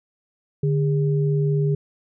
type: tone pair together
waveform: sine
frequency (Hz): 147.4 / 406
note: D3 / G#4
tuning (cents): +7 / -39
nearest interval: octave + tritone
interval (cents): 1754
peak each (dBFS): -18 / -25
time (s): 0.63-1.75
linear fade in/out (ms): 5
effects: none